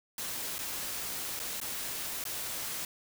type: noise with dropouts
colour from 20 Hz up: white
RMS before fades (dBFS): -37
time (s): 0.18-2.85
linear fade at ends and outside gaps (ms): 2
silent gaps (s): 0.583-0.589 / 1.393-1.399 / 1.602-1.614 / 2.24-2.252
effects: none